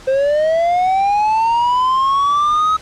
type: linear sweep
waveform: triangle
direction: up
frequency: 520 to 1279 Hz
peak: -10 dBFS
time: 0.07-2.77 s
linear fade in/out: 10 ms
effects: pink hiss -39 dBFS RMS until 2.81 s + low-pass 7000 Hz 12 dB/octave